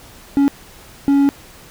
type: tone bursts at uneven times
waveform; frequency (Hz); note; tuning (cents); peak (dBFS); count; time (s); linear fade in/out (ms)
triangle; 280; C#4; +18; -8; 2; 0.37-0.48 / 1.08-1.29; 0
effects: pink hiss -42 dBFS RMS until 1.7 s